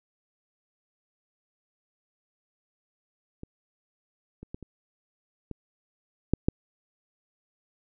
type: clicks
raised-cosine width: 3 ms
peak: -26 / -29 / -23 / -29 / -23 / -8 / -8 dBFS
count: 7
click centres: 3.434 / 4.43 / 4.545 / 4.627 / 5.513 / 6.336 / 6.485 s
effects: none